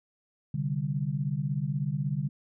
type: chord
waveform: sine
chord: C suspended second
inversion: none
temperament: just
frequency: 130.81 / 147.16 / 196.22 Hz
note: C3 / D3 / G3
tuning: 0 / +4 / +2 cents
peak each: -33 / -29 / -35 dBFS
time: 0.54-2.29 s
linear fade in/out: 5 ms
effects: none